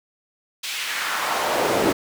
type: noise with high-pass filter sweep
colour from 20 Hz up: brown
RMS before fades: -23 dBFS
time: 0.63-1.93 s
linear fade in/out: 10 ms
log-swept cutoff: 3300 to 300 Hz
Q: 1.4
effects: none